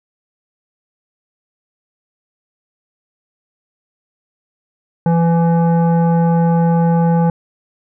sine tone with frequency modulation, 168.6 Hz, E3, 39 cents sharp, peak -9 dBFS, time 5.06-7.3 s, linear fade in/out 2 ms, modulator 670 Hz, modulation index 0.63, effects tanh soft clip ceiling -5 dBFS

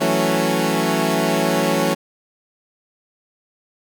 15% pulse chord, F# minor seventh, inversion third, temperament equal, 164.81 / 185 / 220 / 277.2 Hz, E3 / F#3 / A3 / C#4, 0 / 0 / 0 / 0 cents, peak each -16 dBFS, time 0-1.95 s, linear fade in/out 20 ms, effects none

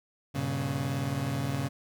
30% pulse chord, G diminished, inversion none, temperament equal with one note detuned, 98 / 119.54 / 138.59 Hz, G2 / Bb2 / Db3, 0 / +44 / 0 cents, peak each -34 / -33 / -28 dBFS, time 0.34-1.69 s, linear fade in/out 20 ms, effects none

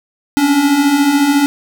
square beating tone pair, 272.5 / 286.5 Hz, C#4 / D4, -29 / -43 cents, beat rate 14 Hz, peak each -18 / -11 dBFS, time 0.37-1.46 s, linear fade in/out 0 ms, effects none

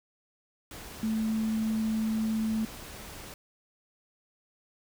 sine tone in noise, 220 Hz, A3, in tune, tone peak -26 dBFS, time 1.03-2.65 s, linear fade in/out 2 ms, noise pink, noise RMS -44 dBFS, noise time 0.71-3.34 s, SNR +15 dB, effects none

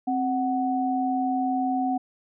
sine tone pair together, 262.7 / 743 Hz, C4 / F#5, +7 / +7 cents, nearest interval octave + tritone, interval 1800 cents, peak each -25 dBFS, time 0.07-1.98 s, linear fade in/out 10 ms, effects none

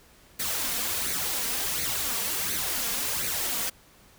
white noise with flanger, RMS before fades -29 dBFS, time 0.39-3.7 s, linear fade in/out 10 ms, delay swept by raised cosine 0.47 to 4.37 ms, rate 1.4 Hz, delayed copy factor +0.6, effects pink hiss -56 dBFS RMS until 4.18 s

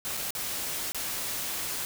white noise with dropouts, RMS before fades -33 dBFS, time 0.05-1.85 s, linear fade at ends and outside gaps 0 ms, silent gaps 0.169-0.173 / 0.306-0.351 / 0.92-0.946 s, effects none

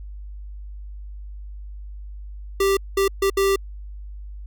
square tone bursts at uneven times, 392 Hz, G4, in tune, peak -17 dBFS, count 4, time 2.6-2.77 / 2.97-3.08 / 3.22-3.3 / 3.37-3.56 s, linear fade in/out 5 ms, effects added 50 Hz sine -33 dBFS peak until 4.46 s

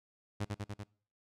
sawtooth tone with echo, 103.4 Hz, G#2, 7 cents flat, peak -29 dBFS, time 0.4-0.45 s, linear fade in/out 10 ms, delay 97 ms, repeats 4, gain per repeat -2 dB, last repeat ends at 0.838 s, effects noise-tail reverb RT60 0.5 s tail -25 dB re dry + low-pass 9000 Hz 12 dB/octave

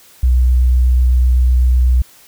sine tone with vibrato, 62.4 Hz, B1, 19 cents sharp, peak -8 dBFS, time 0.23-2.02 s, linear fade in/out 5 ms, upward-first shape triangle, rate 8 Hz, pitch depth 13 cents each way, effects white hiss -45 dBFS RMS until 2.27 s

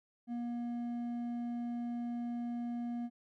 sine tone with hard clipping, 238.5 Hz, A#3, 40 cents sharp, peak -37 dBFS, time 0.27-3.1 s, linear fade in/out 50 ms, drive 5 dB, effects none

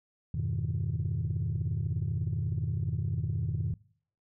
sine chord, F half-diminished seventh, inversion none, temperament equal, 87.31 / 103.83 / 123.47 / 155.56 Hz, F2 / Ab2 / Cb3 / Eb3, 0 / 0 / 0 / 0 cents, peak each -33 dBFS, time 0.34-3.74 s, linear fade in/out 5 ms, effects noise-tail reverb RT60 0.6 s tail -25 dB re dry + tanh soft clip ceiling -23 dBFS

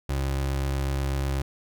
30% pulse tone, 68.1 Hz, C#2, 30 cents flat, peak -22 dBFS, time 0.09-1.42 s, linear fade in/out 5 ms, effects none

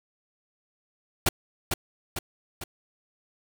pink noise with echo, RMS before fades -21 dBFS, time 1.26-1.29 s, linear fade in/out 5 ms, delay 450 ms, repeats 3, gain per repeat -5 dB, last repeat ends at 2.64 s, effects none

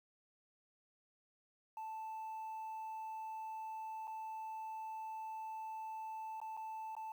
sine tone with dropouts, 880 Hz, A5, in tune, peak -40 dBFS, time 1.77-7.12 s, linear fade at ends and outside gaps 2 ms, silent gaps 4.072-4.077 / 6.402-6.415 / 6.568-6.573 / 6.952-6.966 s, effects tanh soft clip ceiling -41 dBFS + 11-bit

